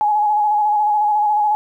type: tone with vibrato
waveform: sine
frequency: 840 Hz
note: G#5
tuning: 19 cents sharp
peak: -13 dBFS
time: 0.01-1.55 s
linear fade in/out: 0 ms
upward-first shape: square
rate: 14 Hz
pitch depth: 25 cents each way
effects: 9-bit